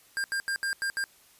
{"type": "tone bursts at uneven times", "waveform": "square", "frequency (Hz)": 1600, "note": "G6", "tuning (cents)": 35, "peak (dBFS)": -28, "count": 6, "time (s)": [[0.17, 0.24], [0.32, 0.4], [0.48, 0.56], [0.63, 0.73], [0.82, 0.9], [0.97, 1.04]], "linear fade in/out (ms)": 0, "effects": ["white hiss -59 dBFS RMS until 1.39 s", "resampled to 32000 Hz"]}